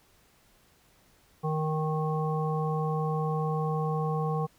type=harmonic tone; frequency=155.8 Hz; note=D#3; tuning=3 cents sharp; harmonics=1 / 3 / 5 / 7; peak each=-28 / -33 / -35 / -36 dBFS; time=1.43-4.47 s; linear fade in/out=20 ms; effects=pink hiss -63 dBFS RMS until 4.58 s